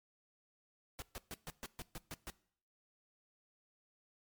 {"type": "noise bursts", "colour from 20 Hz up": "pink", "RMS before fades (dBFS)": -45, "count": 9, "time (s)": [0.99, 2.3], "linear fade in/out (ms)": 0, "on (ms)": 30, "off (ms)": 130, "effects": ["noise-tail reverb RT60 0.6 s tail -21 dB re dry", "MP3 96 kbps"]}